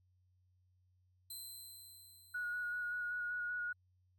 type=tone with exponential decay; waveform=10% pulse; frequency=4081 Hz; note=C8; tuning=44 cents flat; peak=-38 dBFS; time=1.3-3.74 s; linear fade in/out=5 ms; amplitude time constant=530 ms
type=tone with vibrato; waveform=sine; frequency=1453 Hz; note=F#6; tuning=32 cents flat; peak=-37 dBFS; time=2.34-3.73 s; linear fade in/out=10 ms; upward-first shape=square; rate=5.2 Hz; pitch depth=14 cents each way
effects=added 91 Hz sine -70 dBFS peak until 4.18 s